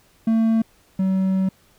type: tone pair in turn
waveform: triangle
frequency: 224.4 / 189.9 Hz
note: A3 / F#3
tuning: +34 / +45 cents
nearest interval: minor third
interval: 289 cents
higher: first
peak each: -13 / -15 dBFS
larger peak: first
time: 0.27-0.62 / 0.99-1.49 s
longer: second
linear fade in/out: 5 ms
effects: pink hiss -57 dBFS RMS until 1.78 s